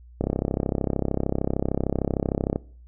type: click train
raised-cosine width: 2 ms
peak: -10 dBFS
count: 79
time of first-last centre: 0.21-2.559 s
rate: 33.2 Hz
effects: noise-tail reverb RT60 0.5 s tail -22 dB re dry + added 60 Hz sine -45 dBFS peak until 2.87 s